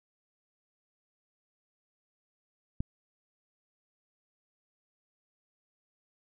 click, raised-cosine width 5 ms, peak -19 dBFS, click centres 2.805 s, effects none

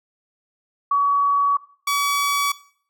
sine / sawtooth tone pair in turn, 1132 / 1138.5 Hz, C#6 / C#6, +36 / +46 cents, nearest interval unison, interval 10 cents, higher second, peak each -15 dBFS, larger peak neither, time 0.91-1.57 / 1.87-2.52 s, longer first, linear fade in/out 5 ms, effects noise-tail reverb RT60 0.5 s tail -17 dB re dry

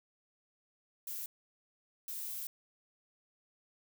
violet noise bursts at uneven times, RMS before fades -41 dBFS, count 2, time 1.07-1.26 / 2.08-2.47 s, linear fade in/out 2 ms, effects none

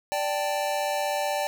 square chord, D suspended fourth, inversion none, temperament equal, 587.3 / 784 / 880 Hz, D5 / G5 / A5, 0 / 0 / 0 cents, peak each -29 / -30 / -33 dBFS, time 0.12-1.47 s, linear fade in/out 0 ms, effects none

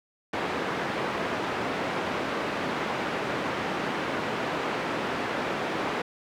pink band-pass noise, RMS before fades -30 dBFS, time 0.33-6.02 s, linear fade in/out 5 ms, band 240 to 2200 Hz, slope 12 dB/octave, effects none

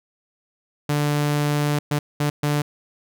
sawtooth tone bursts at uneven times, 147 Hz, D3, 2 cents sharp, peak -15 dBFS, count 4, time 0.89-1.79 / 1.91-1.99 / 2.2-2.3 / 2.43-2.62 s, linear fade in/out 5 ms, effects none

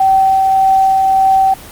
sine tone with tremolo, 770 Hz, G5, 31 cents flat, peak -6 dBFS, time 0-1.54 s, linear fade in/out 5 ms, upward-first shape triangle, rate 1.7 Hz, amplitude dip 25%, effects pink hiss -33 dBFS RMS until 1.71 s + Opus 32 kbps

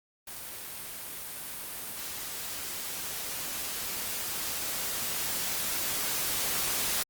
white noise with level ramp, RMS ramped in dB -41 to -29 dBFS, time 0.27-7.03 s, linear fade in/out 5 ms, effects Opus 32 kbps

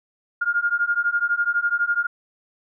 sine beating tone pair, 1409 / 1421 Hz, F6 / F6, +15 / +30 cents, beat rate 12 Hz, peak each -22 dBFS, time 0.41-2.07 s, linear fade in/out 10 ms, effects none

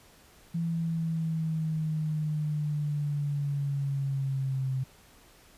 sine linear sweep, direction down, 167.8 to 130.81 Hz, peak -27 dBFS, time 0.54-4.84 s, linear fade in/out 10 ms, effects pink hiss -57 dBFS RMS until 5.57 s + resampled to 32000 Hz

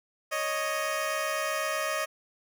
15% pulse tone pair together, 554.4 / 622.3 Hz, C#5 / D#5, 0 / 0 cents, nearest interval major second, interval 200 cents, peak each -27 / -23 dBFS, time 0.31-2.06 s, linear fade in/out 20 ms, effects none

